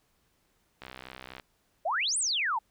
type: click train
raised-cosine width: 0.3 ms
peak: -26 dBFS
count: 38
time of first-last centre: 0.82-1.398 s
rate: 64 Hz
type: exponential two-way sweep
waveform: sine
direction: up then down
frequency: 587.3 to 9570 to 816 Hz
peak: -26 dBFS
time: 1.85-2.59 s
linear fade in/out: 10 ms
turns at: 2.18 s
effects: pink hiss -71 dBFS RMS until 2.7 s